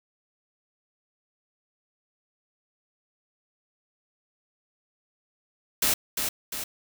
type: noise with echo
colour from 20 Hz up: white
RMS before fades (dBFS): -23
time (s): 5.82-5.94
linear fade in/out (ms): 5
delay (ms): 350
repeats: 2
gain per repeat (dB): -5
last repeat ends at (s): 6.64
effects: none